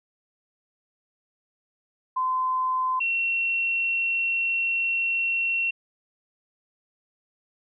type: tone pair in turn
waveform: sine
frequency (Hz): 1028 / 2723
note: C6 / F7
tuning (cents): -31 / -44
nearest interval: octave + perfect fourth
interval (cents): 1687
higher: second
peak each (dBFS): -22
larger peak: neither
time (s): 2.16-3 / 3-5.71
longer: second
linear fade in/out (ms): 10
effects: none